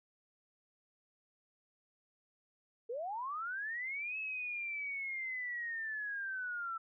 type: linear two-way sweep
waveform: sine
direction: up then down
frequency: 440 to 2602 to 1323 Hz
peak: -37 dBFS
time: 2.89-6.78 s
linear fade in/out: 10 ms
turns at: 4.18 s
effects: none